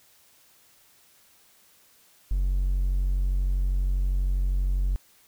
triangle tone, 46.25 Hz, F#1, in tune, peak -19 dBFS, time 2.31-4.96 s, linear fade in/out 0 ms, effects tanh soft clip ceiling -15 dBFS + white hiss -59 dBFS RMS until 5.27 s

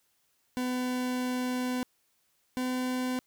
40% pulse tone pair in turn, 251.2 / 253.7 Hz, B3 / B3, +30 / +47 cents, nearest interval unison, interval 17 cents, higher second, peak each -28 dBFS, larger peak neither, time 0.57-1.83 / 2.57-3.19 s, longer first, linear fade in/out 0 ms, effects white hiss -72 dBFS RMS until 3.26 s

